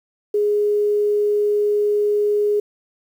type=tone; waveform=sine; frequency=415.3 Hz; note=G#4; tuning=in tune; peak=-15 dBFS; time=0.34-2.6 s; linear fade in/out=5 ms; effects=8-bit